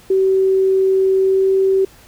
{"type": "tone with pitch glide", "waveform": "sine", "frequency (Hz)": [382.2, 384.4], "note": ["G4", "G4"], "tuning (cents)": [-44, -34], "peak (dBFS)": -11, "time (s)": [0.1, 1.85], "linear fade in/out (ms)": 5, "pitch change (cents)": 10, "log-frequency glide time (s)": [1.19, 1.51], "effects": ["pink hiss -46 dBFS RMS until 2.07 s"]}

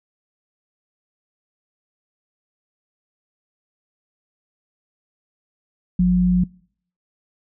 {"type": "tone pair together", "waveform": "sine", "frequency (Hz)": [53.51, 180], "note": ["A1", "F#3"], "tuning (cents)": [-48, -47], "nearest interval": "octave + major sixth", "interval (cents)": 2101, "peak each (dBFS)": [-24, -13], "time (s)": [5.99, 6.44], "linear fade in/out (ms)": 5, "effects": ["noise-tail reverb RT60 0.6 s tail -25 dB re dry"]}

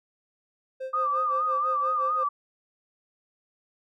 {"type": "tone with tremolo", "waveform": "triangle", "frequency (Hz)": 523.3, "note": "C5", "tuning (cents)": 0, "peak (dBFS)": -28, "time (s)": [0.8, 2.24], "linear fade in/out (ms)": 10, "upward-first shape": "sine", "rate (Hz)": 5.8, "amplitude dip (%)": 90}
{"type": "tone with vibrato", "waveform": "sine", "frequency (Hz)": 1200, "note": "D6", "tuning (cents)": 37, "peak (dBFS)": -23, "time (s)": [0.93, 2.29], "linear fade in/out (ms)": 10, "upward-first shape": "sine", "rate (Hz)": 4.3, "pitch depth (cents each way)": 72}
{"effects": []}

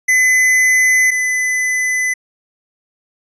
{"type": "tone pair in turn", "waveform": "square", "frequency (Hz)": [2025, 2010], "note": ["B6", "B6"], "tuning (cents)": [43, 30], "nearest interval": "unison", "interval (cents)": 13, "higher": "first", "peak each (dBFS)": [-10, -15], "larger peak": "first", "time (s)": [[0.08, 1.11], [1.11, 2.14]], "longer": "neither", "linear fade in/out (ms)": 10, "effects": ["resampled to 22050 Hz"]}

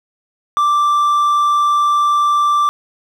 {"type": "tone", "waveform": "triangle", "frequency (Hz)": 1174.7, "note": "D6", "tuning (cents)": 0, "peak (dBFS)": -9, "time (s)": [0.57, 2.69], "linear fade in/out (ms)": 0, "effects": []}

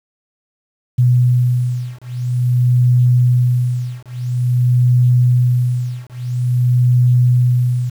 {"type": "beating tone pair", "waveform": "sine", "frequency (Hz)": [123.47, 123.96], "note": ["B2", "B2"], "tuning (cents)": [0, 7], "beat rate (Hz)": 0.49, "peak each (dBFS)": -14, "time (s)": [0.98, 7.9], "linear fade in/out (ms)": 10, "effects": ["7-bit"]}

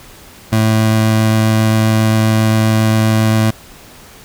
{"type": "tone with vibrato", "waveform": "25% pulse", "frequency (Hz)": 110, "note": "A2", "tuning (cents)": 0, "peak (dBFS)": -6, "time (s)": [0.52, 3.51], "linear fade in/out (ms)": 10, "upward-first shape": "triangle", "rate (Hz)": 7.5, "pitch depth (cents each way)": 8, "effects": ["pink hiss -39 dBFS RMS until 4.24 s"]}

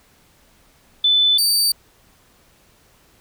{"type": "tone pair in turn", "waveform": ["sine", "sawtooth"], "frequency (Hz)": [3507, 4616], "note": ["A7", "D8"], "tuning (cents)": [-6, -31], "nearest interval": "perfect fourth", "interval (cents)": 475, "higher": "second", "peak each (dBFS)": -12, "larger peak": "neither", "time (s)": [[1.04, 1.38], [1.38, 1.72]], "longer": "neither", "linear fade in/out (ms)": 5, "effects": ["pink hiss -55 dBFS RMS until 3.2 s"]}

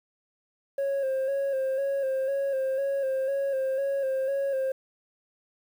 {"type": "tone with vibrato", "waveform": "sine", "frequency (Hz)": 541, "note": "C#5", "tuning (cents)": -42, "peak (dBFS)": -22, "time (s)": [0.78, 4.72], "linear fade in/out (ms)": 5, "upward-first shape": "square", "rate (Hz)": 2, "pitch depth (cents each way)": 36, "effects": ["tanh soft clip ceiling -24 dBFS", "9-bit"]}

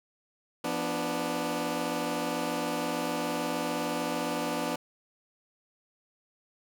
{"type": "chord", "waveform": "15% pulse", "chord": "B diminished", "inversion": "second", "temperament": "equal with one note detuned", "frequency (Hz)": [171.12, 246.9, 293.7], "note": ["F3", "B3", "D4"], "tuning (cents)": [-35, 0, 0], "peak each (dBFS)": [-31, -27, -26], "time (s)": [0.64, 4.76], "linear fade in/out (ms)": 5, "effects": []}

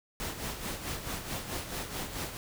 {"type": "noise with tremolo", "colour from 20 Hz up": "pink", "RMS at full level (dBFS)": -35, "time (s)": [0.2, 2.37], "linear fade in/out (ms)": 0, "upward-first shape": "sine", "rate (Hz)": 4.6, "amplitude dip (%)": 60, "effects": []}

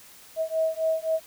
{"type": "beating tone pair", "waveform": "sine", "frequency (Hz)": [640, 643.8], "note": ["D#5", "E5"], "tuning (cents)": [49, -41], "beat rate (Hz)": 3.8, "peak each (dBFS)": -26, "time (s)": [0.36, 1.2], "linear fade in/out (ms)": 50, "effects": ["white hiss -50 dBFS RMS until 1.26 s"]}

